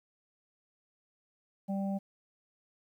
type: harmonic tone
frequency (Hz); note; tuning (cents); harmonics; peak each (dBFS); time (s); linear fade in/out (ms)
196; G3; 0; 1 / 3 / 4; -31 / -41 / -43; 1.68-1.99; 20
effects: 11-bit